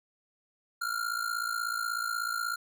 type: ring-modulated tone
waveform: square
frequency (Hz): 1396.9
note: F6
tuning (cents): 0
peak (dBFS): -28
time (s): 0.81-2.56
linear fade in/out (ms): 10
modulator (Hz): 28.2
effects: none